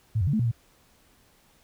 sine tone with pitch steps, 109.7 / 89.5 / 142.7 / 217.5 / 120.3 / 115.7 Hz, A2 / F2 / D3 / A3 / B2 / A#2, -5 / +43 / -49 / -20 / -45 / -13 cents, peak -21 dBFS, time 0.15-0.516 s, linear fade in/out 10 ms, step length 61 ms, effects pink hiss -61 dBFS RMS until 1.63 s

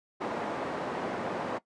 white band-pass noise, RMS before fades -34 dBFS, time 0.2-1.59 s, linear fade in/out 20 ms, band 210 to 780 Hz, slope 12 dB/octave, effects noise-tail reverb RT60 0.1 s tail -18 dB re dry + resampled to 22050 Hz

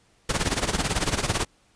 pink noise with tremolo, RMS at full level -22 dBFS, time 0.29-1.45 s, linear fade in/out 5 ms, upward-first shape sine, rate 18 Hz, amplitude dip 80%, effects pink hiss -62 dBFS RMS until 1.75 s + resampled to 22050 Hz

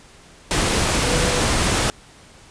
sine tone in noise, 493.9 Hz, B4, in tune, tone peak -25 dBFS, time 1.04-1.4 s, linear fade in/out 0 ms, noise pink, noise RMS -19 dBFS, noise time 0.51-1.9 s, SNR -9 dB, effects pink hiss -47 dBFS RMS until 2.5 s + resampled to 22050 Hz

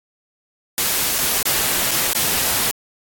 white noise with dropouts, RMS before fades -19 dBFS, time 0.78-2.71 s, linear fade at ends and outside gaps 0 ms, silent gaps 1.183-1.186 / 1.428-1.455 / 1.909-1.914 / 2.132-2.15 s, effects AAC 64 kbps

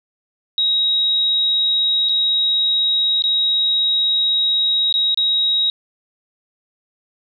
sine tone with dropouts, 3806 Hz, A#7, 35 cents sharp, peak -14 dBFS, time 0.58-5.7 s, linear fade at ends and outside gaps 1 ms, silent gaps 2.088-2.093 / 3.222-3.239 / 4.926-4.94 / 5.145-5.174 s, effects none

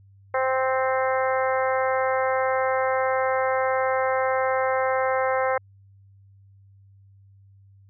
harmonic tone, 261.6 Hz, C4, in tune, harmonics 2 / 3 / 4 / 5 / 6 / 7 / 8, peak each -23 / -27 / -29 / -31 / -33 / -34 / -35 dBFS, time 0.34-5.58 s, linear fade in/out 5 ms, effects added 98 Hz sine -50 dBFS peak until 7.89 s

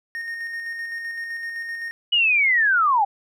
triangle tone with tremolo, 1846 Hz, A#6, 17 cents flat, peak -25 dBFS, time 0.15-1.91 s, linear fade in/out 0 ms, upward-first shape square, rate 7.8 Hz, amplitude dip 30%
sine linear sweep, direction down, 2951 to 769 Hz, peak -15 dBFS, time 2.12-3.05 s, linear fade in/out 10 ms
effects none

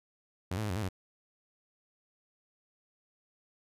sawtooth tone with pitch steps, 91.2 / 109 / 104.8 / 89.9 / 108.9 / 94 Hz, F#2 / A2 / G#2 / F#2 / A2 / F#2, -24 / -16 / +16 / -49 / -17 / +28 cents, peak -28 dBFS, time 0.51-0.888 s, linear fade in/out 5 ms, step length 63 ms, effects resampled to 32000 Hz

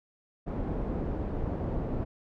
pink low-pass noise, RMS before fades -32 dBFS, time 0.46-2.05 s, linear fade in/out 20 ms, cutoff 560 Hz, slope 12 dB/octave, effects none

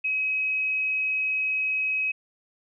sine tone, 2545 Hz, D#7, 39 cents sharp, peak -23 dBFS, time 0.04-2.12 s, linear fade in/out 10 ms, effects none

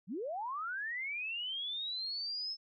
sine linear sweep, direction up, 150 to 5274 Hz, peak -36 dBFS, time 0.07-2.57 s, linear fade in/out 50 ms, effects none

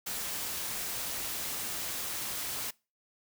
white noise, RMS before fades -36 dBFS, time 0.06-2.71 s, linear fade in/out 10 ms, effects noise-tail reverb RT60 0.3 s tail -24 dB re dry

